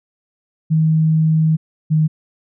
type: tone pair in turn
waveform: sine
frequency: 158.4 / 155.95 Hz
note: D#3 / D#3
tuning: +31 / +4 cents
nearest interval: unison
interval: 27 cents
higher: first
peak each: -11 dBFS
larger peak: neither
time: 0.7-1.57 / 1.9-2.08 s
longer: first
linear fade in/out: 20 ms
effects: none